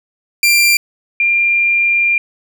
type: tone pair in turn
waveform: sawtooth / sine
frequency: 2374 / 2391 Hz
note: D7 / D7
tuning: +18 / +30 cents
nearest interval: unison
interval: 12 cents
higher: second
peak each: -5 / -10 dBFS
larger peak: first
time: 0.43-0.77 / 1.2-2.18 s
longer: second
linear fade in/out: 2 ms
effects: none